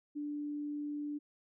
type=tone; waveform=sine; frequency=293.7 Hz; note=D4; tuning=in tune; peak=-36 dBFS; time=0.15-1.19 s; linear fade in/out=20 ms; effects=none